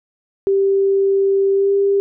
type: tone with pitch glide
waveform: sine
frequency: 392 to 397.5 Hz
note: G4 to G4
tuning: 0 to +24 cents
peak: -12 dBFS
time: 0.47-2 s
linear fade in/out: 0 ms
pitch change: +24 cents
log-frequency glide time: 1.53-1.72 s
effects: none